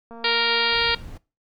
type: click train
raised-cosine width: 1 ms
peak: -28 dBFS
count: 146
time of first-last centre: 0.11-0.738 s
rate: 231 Hz
type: harmonic tone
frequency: 466.2 Hz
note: A#4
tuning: in tune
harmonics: 1 / 2 / 3 / 4 / 5 / 6 / 7 / 8 / 9 / 10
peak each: -28 / -28 / -28 / -28 / -28 / -28 / -28 / -28 / -28 / -28 dBFS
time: 0.24-0.95 s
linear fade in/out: 5 ms
type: noise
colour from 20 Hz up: brown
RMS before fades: -38 dBFS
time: 0.72-1.18 s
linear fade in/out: 10 ms
effects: noise-tail reverb RT60 0.3 s tail -21 dB re dry